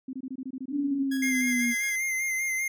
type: tone bursts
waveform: sine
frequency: 261.6 Hz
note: C4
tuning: in tune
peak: -32 dBFS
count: 13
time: 0.08-1.032 s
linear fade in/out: 5 ms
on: 52 ms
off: 23 ms
type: linear sweep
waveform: sine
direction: down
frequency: 291.4 to 235.9 Hz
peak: -25 dBFS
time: 0.7-1.75 s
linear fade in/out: 50 ms
type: tone with tremolo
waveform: sawtooth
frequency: 1661.2 Hz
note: G#6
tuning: in tune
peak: -31 dBFS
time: 1.11-1.96 s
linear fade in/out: 10 ms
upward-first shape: square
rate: 8.3 Hz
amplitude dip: 40%
type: tone with vibrato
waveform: square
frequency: 2093 Hz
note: C7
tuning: in tune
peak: -27 dBFS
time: 1.22-2.68 s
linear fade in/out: 5 ms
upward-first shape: sine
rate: 5.1 Hz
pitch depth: 31 cents each way
effects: none